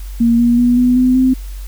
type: tone with pitch steps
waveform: sine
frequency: 233.1 / 238 / 243 / 248.1 / 253.3 / 258.6 Hz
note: A#3 / A#3 / B3 / B3 / B3 / C4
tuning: 0 / +36 / -28 / +8 / +44 / -20 cents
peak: -8 dBFS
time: 0.2-1.34 s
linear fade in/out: 10 ms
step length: 190 ms
effects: added 47 Hz sine -24 dBFS peak until 1.67 s + white hiss -42 dBFS RMS until 1.67 s